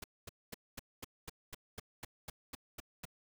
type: noise bursts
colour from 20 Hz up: pink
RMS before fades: -44 dBFS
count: 13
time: 0.02-3.053 s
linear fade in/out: 5 ms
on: 21 ms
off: 230 ms
effects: none